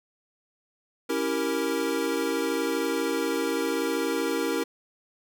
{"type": "chord", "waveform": "square", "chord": "C# diminished seventh", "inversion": "none", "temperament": "equal with one note detuned", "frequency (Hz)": [277.2, 329.6, 390.4, 466.2], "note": ["C#4", "E4", "G4", "Bb4"], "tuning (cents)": [0, 0, -7, 0], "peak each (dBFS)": [-32, -31, -33, -30], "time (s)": [1.09, 4.64], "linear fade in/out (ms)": 10, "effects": []}